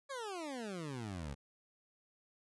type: exponential sweep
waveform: 20% pulse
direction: down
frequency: 571 to 65.2 Hz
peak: -36 dBFS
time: 0.09-1.35 s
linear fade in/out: 20 ms
effects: resampled to 24000 Hz